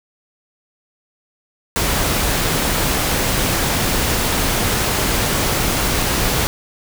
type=noise; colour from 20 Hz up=pink; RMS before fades=-18 dBFS; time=1.76-6.47 s; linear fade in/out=0 ms; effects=none